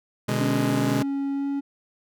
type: chord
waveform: sawtooth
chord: G# diminished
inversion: first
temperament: just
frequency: 124.59 / 149.51 / 207.7 Hz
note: B2 / D3 / G#3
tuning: +16 / +31 / 0 cents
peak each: -22 / -25 / -23 dBFS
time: 0.28-1.03 s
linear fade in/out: 10 ms
type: tone with pitch glide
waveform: triangle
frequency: 277.2 to 279.6 Hz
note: C#4 to C#4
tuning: 0 to +15 cents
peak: -22 dBFS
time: 0.39-1.61 s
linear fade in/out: 20 ms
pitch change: +15 cents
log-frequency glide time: 1.33-1.47 s
effects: none